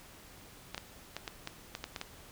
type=clicks; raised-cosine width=0.2 ms; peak=-20 dBFS; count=9; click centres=0.746 / 0.779 / 1.166 / 1.278 / 1.474 / 1.751 / 1.841 / 1.962 / 2.014 s; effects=pink hiss -54 dBFS RMS until 2.31 s